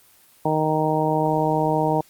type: harmonic tone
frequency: 155.56 Hz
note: D#3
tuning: in tune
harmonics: 1 / 2 / 3 / 4 / 5 / 6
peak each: -25 / -25 / -25 / -25 / -25 / -25 dBFS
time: 0.45-2.01 s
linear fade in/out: 5 ms
effects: white hiss -54 dBFS RMS until 2.09 s + Opus 24 kbps